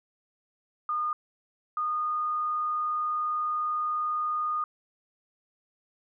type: tone pair in turn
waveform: sine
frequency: 1220 / 1227.1 Hz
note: D#6 / D#6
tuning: -34 / -24 cents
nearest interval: unison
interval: 10 cents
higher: second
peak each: -26 dBFS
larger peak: neither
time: 0.89-1.13 / 1.77-4.64 s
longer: second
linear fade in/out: 2 ms
effects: none